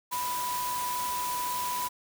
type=tone in noise; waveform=sine; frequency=987.8 Hz; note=B5; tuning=in tune; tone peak=-30 dBFS; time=0.11-1.89 s; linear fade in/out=20 ms; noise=white; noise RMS=-36 dBFS; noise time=0.11-1.89 s; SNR=+3 dB; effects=none